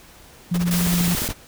sine tone, 174.61 Hz, F3, in tune, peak -18 dBFS, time 0.51-1.15 s, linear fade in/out 10 ms
pink noise with tremolo, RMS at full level -27 dBFS, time 0.54-1.34 s, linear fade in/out 2 ms, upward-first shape triangle, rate 16 Hz, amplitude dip 100%
white noise, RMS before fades -26 dBFS, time 0.71-1.28 s, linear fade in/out 0 ms
click train, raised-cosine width 3 ms, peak -15 dBFS, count 7, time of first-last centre 0.87-1.29 s, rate 14.3 Hz
effects pink hiss -47 dBFS RMS until 1.47 s

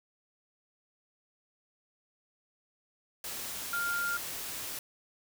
sine tone in noise, 1400 Hz, F6, 4 cents sharp, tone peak -30 dBFS, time 3.73-4.17 s, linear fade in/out 2 ms, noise white, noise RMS -39 dBFS, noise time 3.24-4.79 s, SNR +6 dB, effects none

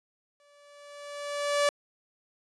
sawtooth tone with exponential growth, 578 Hz, D5, 28 cents flat, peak -17 dBFS, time 0.4-1.69 s, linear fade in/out 1 ms, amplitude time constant 280 ms, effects resampled to 22050 Hz

